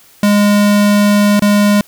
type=tone with dropouts; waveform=square; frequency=205.6 Hz; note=G#3; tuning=17 cents flat; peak=-8 dBFS; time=0.23-1.81 s; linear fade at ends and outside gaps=2 ms; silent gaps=1.395-1.421 s; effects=white hiss -45 dBFS RMS until 1.87 s